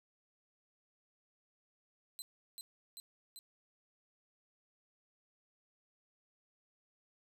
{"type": "tone with echo", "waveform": "20% pulse", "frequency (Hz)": 4055, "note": "B7", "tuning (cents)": 45, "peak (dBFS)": -37, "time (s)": [2.19, 2.22], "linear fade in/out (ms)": 0, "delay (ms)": 390, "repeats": 3, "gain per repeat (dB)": -2, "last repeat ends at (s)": 3.39, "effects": []}